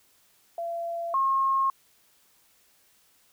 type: tone pair in turn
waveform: sine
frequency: 679 / 1077.8 Hz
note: F5 / C#6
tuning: -49 / -49 cents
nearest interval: minor sixth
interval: 800 cents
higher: second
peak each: -29 / -21 dBFS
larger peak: second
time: 0.58-1.14 / 1.14-1.7 s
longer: neither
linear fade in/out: 2 ms
effects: white hiss -63 dBFS RMS until 3.32 s